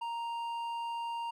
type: tone with hard clipping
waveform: triangle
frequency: 932.3 Hz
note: A#5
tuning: in tune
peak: -36 dBFS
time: 0.01-1.31 s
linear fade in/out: 10 ms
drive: 10 dB
effects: none